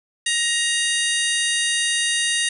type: harmonic tone with a mistuned harmonic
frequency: 938 Hz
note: A#5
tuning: 11 cents sharp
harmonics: 2 / 3 / 4 / 5 / 6 / 7 / 8 / 9 / 10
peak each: -24 / -25 / -25 / -33 / -31 / -32 / -36 / -31 / -26 dBFS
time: 0.26-2.49 s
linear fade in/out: 5 ms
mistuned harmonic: 6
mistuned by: +97 cents
effects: none